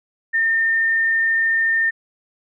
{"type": "tone", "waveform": "sine", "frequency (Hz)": 1813, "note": "A#6", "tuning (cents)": -49, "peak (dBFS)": -15, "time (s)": [0.33, 1.91], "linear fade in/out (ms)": 20, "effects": []}